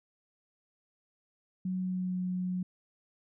sine tone with pitch glide, 185 to 182.35 Hz, F#3 to F#3, 0 to -25 cents, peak -30 dBFS, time 1.65-2.63 s, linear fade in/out 5 ms, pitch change -25 cents, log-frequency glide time 1.77-2.2 s, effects none

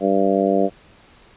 harmonic tone, 97.7 Hz, G2, 5 cents flat, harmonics 2 / 3 / 4 / 5 / 6 / 7, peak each -22 / -22 / -22 / -22 / -22 / -22 dBFS, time 0-0.7 s, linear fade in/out 50 ms, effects pink hiss -50 dBFS RMS until 1.36 s + resampled to 8000 Hz

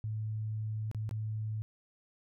sine tone with dropouts, 108.5 Hz, A2, 24 cents flat, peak -33 dBFS, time 0.04-1.62 s, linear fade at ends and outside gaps 0 ms, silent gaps 0.914-0.947 / 1.092-1.111 s, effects none

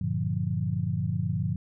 sine chord, G minor seventh, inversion none, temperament equal with one note detuned, 97.21 / 116.54 / 146.83 / 174.61 Hz, G2 / Bb2 / D3 / F3, -14 / 0 / 0 / 0 cents, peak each -31 dBFS, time 0.01-1.56 s, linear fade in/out 5 ms, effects none

